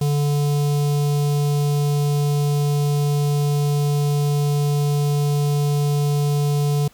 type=tone with notch filter; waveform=square; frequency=145.2 Hz; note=D3; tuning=19 cents flat; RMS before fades=-19 dBFS; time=0.01-6.88 s; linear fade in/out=5 ms; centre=1700 Hz; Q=0.54; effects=pink hiss -53 dBFS RMS until 6.93 s